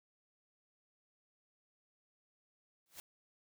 white noise with exponential growth, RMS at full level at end -45 dBFS, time 2.86-3 s, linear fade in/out 1 ms, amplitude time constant 29 ms, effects none

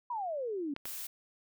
sine exponential sweep, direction down, 1004 to 271.5 Hz, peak -33 dBFS, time 0.1-0.74 s, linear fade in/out 5 ms
clicks, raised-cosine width 0.3 ms, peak -24 dBFS, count 2, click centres 0.764 / 0.855 s
blue noise, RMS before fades -41 dBFS, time 0.85-1.07 s, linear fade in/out 5 ms
effects none

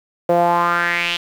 sawtooth tone with band-pass filter sweep, 172.6 Hz, F3, 20 cents flat, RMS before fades -17 dBFS, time 0.29-1.17 s, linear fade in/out 5 ms, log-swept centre 550 to 3200 Hz, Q 4.1, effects 7-bit

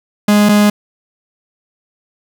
45% pulse tone pair in turn, 207.7 / 207.7 Hz, G#3 / G#3, 0 / 0 cents, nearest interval unison, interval 0 cents, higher neither, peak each -7 dBFS, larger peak neither, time 0.28-0.49 / 0.49-0.7 s, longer neither, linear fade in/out 5 ms, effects none

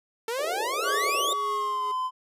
sawtooth exponential sweep, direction up, 440.6 to 3753 Hz, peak -24 dBFS, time 0.28-1.33 s, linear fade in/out 2 ms
white band-pass noise, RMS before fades -34 dBFS, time 0.38-1.34 s, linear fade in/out 10 ms, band 390 to 610 Hz, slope 48 dB/octave
triangle tone with pitch glide, 1136 to 1023.8 Hz, C#6 to C6, +42 to -38 cents, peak -24 dBFS, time 0.83-2.11 s, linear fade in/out 50 ms, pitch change -180 cents, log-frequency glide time 1.35-1.84 s
square tone with tremolo, 415.3 Hz, G#4, in tune, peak -33 dBFS, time 0.83-1.92 s, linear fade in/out 10 ms, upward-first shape triangle, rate 1.8 Hz, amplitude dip 75%
effects resampled to 32000 Hz

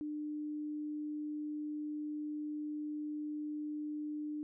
sine tone, 300 Hz, D4, 37 cents sharp, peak -37 dBFS, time 0.01-4.43 s, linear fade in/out 0 ms, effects none

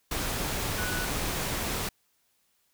sine tone in noise, 1480 Hz, F#6, in tune, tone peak -34 dBFS, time 0.78-1.05 s, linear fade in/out 5 ms, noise pink, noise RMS -31 dBFS, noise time 0.11-1.89 s, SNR -6 dB, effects white hiss -71 dBFS RMS until 2.73 s

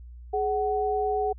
sine tone pair together, 420.1 / 748.5 Hz, G#4 / F#5, +20 / +20 cents, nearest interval minor seventh, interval 1000 cents, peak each -26 dBFS, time 0.33-1.33 s, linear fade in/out 10 ms, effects added 60 Hz sine -41 dBFS peak until 1.38 s

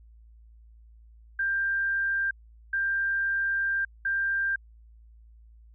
sine tone bursts at uneven times, 1587 Hz, G6, 21 cents sharp, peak -24 dBFS, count 3, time 1.39-2.31 / 2.73-3.85 / 4.05-4.56 s, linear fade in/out 5 ms, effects added 56 Hz sine -50 dBFS peak until 5.74 s

